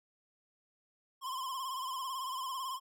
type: tone with vibrato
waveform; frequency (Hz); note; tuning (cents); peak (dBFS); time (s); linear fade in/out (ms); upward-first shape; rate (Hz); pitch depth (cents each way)
square; 1046.5; C6; 0; -37; 1.21-2.8; 50; triangle; 18; 89
effects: none